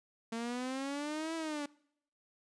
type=exponential two-way sweep; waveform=sawtooth; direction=up then down; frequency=225.9 to 329.6 to 285 Hz; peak=-32 dBFS; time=0.32-1.66 s; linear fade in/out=5 ms; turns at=1.35 s; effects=noise-tail reverb RT60 0.7 s tail -23 dB re dry + resampled to 22050 Hz